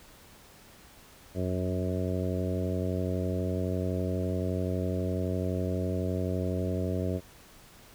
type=harmonic tone with a mistuned harmonic; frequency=91.9 Hz; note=F#2; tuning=11 cents flat; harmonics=1 / 2 / 3 / 4 / 5 / 6 / 7; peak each=-31 / -34 / -36 / -37 / -38 / -39 / -39 dBFS; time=1.34-7.21 s; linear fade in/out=50 ms; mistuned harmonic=1; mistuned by=-23 cents; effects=pink hiss -54 dBFS RMS until 7.94 s